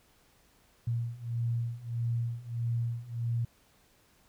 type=beating tone pair; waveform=sine; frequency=116.54 / 118.14 Hz; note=A#2 / A#2; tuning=0 / +24 cents; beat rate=1.6 Hz; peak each=-34 / -32 dBFS; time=0.87-3.45 s; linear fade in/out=5 ms; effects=pink hiss -65 dBFS RMS until 4.28 s